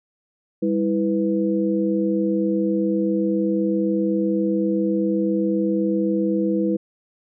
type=tone cluster; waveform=sine; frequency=199.1 / 326.8 / 495 Hz; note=G3 / E4 / B4; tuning=+27 / -15 / +4 cents; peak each=-22 / -21 / -25 dBFS; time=0.62-6.77 s; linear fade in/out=10 ms; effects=none